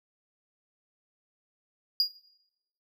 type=tone with exponential decay; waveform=triangle; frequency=4854 Hz; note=D#8; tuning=44 cents flat; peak=-17 dBFS; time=2-2.16 s; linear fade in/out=1 ms; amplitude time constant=34 ms; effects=noise-tail reverb RT60 0.8 s tail -19 dB re dry